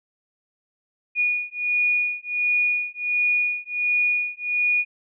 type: beating tone pair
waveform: sine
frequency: 2451 / 2452.4 Hz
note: D#7 / D#7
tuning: -27 / -26 cents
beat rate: 1.4 Hz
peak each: -23 dBFS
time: 1.15-4.85 s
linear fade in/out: 50 ms
effects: none